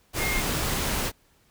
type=tone in noise; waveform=sine; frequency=2129 Hz; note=C7; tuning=30 cents sharp; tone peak=-28 dBFS; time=0.18-0.43 s; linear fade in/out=50 ms; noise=pink; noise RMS=-27 dBFS; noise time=0.13-1.12 s; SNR=-4 dB; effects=pink hiss -63 dBFS RMS until 1.5 s